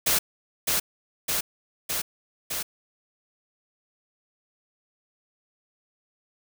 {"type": "noise with echo", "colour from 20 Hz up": "white", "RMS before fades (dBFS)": -22, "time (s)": [0.06, 0.19], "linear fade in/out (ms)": 10, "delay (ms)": 610, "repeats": 4, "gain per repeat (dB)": -2, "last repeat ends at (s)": 2.63, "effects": []}